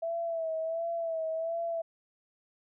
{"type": "tone with vibrato", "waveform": "sine", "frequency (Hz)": 658, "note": "E5", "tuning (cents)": -3, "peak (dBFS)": -30, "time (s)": [0.02, 1.82], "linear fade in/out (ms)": 10, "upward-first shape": "sine", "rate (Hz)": 1.4, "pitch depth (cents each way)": 46, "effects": []}